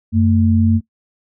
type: tone pair together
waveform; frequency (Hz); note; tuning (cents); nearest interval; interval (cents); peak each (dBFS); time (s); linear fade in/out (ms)
sine; 92.5 / 224.6; F#2 / A3; 0 / +36; octave + minor third; 1536; -13; 0.12-0.81; 50
effects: noise-tail reverb RT60 0.1 s tail -20 dB re dry